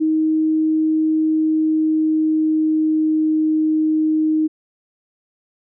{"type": "tone with pitch glide", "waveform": "sine", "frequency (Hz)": [314.2, 312], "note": ["D#4", "D#4"], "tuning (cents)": [17, 5], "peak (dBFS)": -14, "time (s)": [0, 4.48], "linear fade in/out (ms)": 20, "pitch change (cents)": -12, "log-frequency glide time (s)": [1.22, 3.32], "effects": []}